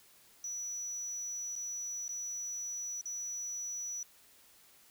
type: tone with dropouts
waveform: sine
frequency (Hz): 5900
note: F#8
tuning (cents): -6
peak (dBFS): -35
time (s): 0.44-4.03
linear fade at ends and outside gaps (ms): 2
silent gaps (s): 1.555-1.561 / 2.081-2.091 / 3.012-3.056
effects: tanh soft clip ceiling -35 dBFS + white hiss -62 dBFS RMS until 4.9 s